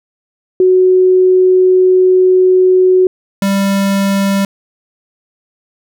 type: tone pair in turn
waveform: sine / square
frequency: 370 / 197.02 Hz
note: F#4 / G3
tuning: 0 / +9 cents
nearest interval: major seventh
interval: 1091 cents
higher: first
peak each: -5 / -11 dBFS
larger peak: first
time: 0.6-3.07 / 3.42-4.45 s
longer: first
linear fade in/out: 2 ms
effects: none